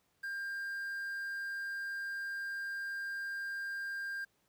triangle tone with quantisation, 1597 Hz, G6, 32 cents sharp, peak -35 dBFS, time 0.23-4.25 s, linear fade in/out 10 ms, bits 10, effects pink hiss -75 dBFS RMS until 4.48 s + high-pass 80 Hz 12 dB/octave

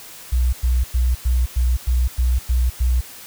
sine tone bursts, 61.74 Hz, B1, in tune, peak -14 dBFS, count 9, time 0.32-3.01 s, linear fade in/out 10 ms, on 210 ms, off 100 ms, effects white hiss -39 dBFS RMS until 3.26 s

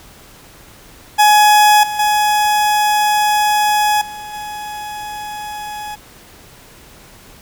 40% pulse tone with level steps, 841 Hz, G#5, 22 cents sharp, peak -6 / -19 / -11 / -27 / -24 dBFS, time 1.18-5.96 s, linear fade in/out 20 ms, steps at 1.83 / 1.99 / 4.01 / 4.33 s, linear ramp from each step 5 ms, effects pink hiss -42 dBFS RMS until 7.41 s

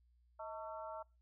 harmonic tone with a mistuned harmonic, 224.4 Hz, A3, 34 cents sharp, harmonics 3 / 4 / 5 / 6, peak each -47 / -48 / -53 / -52 dBFS, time 0.39-1.03 s, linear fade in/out 10 ms, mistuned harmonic 3, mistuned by -100 cents, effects noise-tail reverb RT60 0.3 s tail -26 dB re dry + added 60 Hz sine -68 dBFS peak until 1.21 s

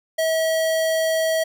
square tone, 644 Hz, E5, 41 cents flat, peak -19 dBFS, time 0.18-1.44 s, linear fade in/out 10 ms, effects none

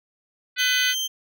harmonic tone, 500 Hz, B4, 21 cents sharp, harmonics 3 / 4 / 5 / 6 / 7 / 8 / 9, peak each -24 / -26 / -28 / -30 / -31 / -32 / -33 dBFS, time 0.56-0.95 s, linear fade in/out 50 ms
30% pulse tone, 3136 Hz, G7, in tune, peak -21 dBFS, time 0.58-1.08 s, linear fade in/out 20 ms
effects none

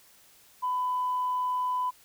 sine tone, 1001 Hz, B5, 23 cents sharp, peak -25 dBFS, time 0.62-1.91 s, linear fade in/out 20 ms, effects tanh soft clip ceiling -21 dBFS + white hiss -58 dBFS RMS until 2.04 s

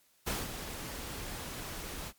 pink noise with ADSR envelope, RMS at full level -33 dBFS, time 0.26-2.13 s, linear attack 17 ms, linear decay 210 ms, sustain -8 dB, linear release 56 ms, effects white hiss -68 dBFS RMS until 2.18 s + MP3 96 kbps

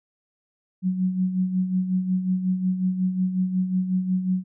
sine tone with tremolo, 185 Hz, F#3, in tune, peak -18 dBFS, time 0.82-4.44 s, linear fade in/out 50 ms, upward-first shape sine, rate 5.5 Hz, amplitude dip 60%, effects none

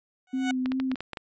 15% pulse tone with exponential growth, 740 Hz, F#5, in tune, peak -19 dBFS, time 0.27-0.51 s, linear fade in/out 2 ms, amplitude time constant 52 ms
sine tone with vibrato, 259.3 Hz, C4, 15 cents flat, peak -25 dBFS, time 0.33-0.95 s, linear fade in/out 10 ms, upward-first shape sine, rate 2.6 Hz, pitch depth 26 cents each way
clicks, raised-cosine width 0.3 ms, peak -18 dBFS, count 8, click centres 0.659 / 0.719 / 0.8 / 0.916 / 0.957 / 1.006 / 1.133 / 1.172 s
effects resampled to 16000 Hz

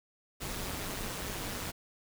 pink noise with amplitude modulation, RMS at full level -35 dBFS, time 0.4-1.72 s, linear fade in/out 20 ms, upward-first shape sine, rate 194 Hz, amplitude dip 65%, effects none

